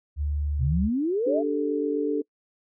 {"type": "tone", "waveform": "sine", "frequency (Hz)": 73.3, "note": "D2", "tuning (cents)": -3, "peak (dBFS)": -24, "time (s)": [0.16, 0.9], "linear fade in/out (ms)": 50}
{"type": "exponential sweep", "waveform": "sine", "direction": "up", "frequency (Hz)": [116.54, 712], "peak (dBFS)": -22, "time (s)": [0.58, 1.43], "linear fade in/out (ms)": 50}
{"type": "chord", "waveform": "sine", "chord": "D suspended fourth", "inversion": "none", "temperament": "equal", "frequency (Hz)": [293.7, 392, 440], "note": ["D4", "G4", "A4"], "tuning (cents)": [0, 0, 0], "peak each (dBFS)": [-26, -31, -26], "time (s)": [1.26, 2.22], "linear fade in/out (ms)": 10}
{"effects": ["noise-tail reverb RT60 0.1 s tail -24 dB re dry"]}